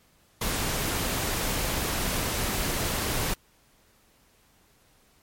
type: noise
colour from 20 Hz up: pink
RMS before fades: -28 dBFS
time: 0.41-3.34 s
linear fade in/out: 5 ms
effects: pink hiss -62 dBFS RMS until 5.22 s + MP3 64 kbps